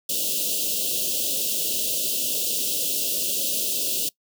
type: band-stop noise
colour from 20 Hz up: white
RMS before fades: -25 dBFS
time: 0.09-4.09 s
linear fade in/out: 5 ms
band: 640 to 2700 Hz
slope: 96 dB/octave
effects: noise-tail reverb RT60 0.1 s tail -22 dB re dry + high-pass 200 Hz 12 dB/octave